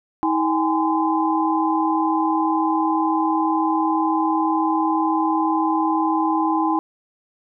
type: tone cluster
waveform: sine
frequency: 320 / 792 / 832 / 1026 Hz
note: D#4 / G5 / G#5 / C6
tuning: +49 / +18 / +3 / -34 cents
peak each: -20 / -26 / -23 / -23 dBFS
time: 0.23-6.79 s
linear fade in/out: 0 ms
effects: none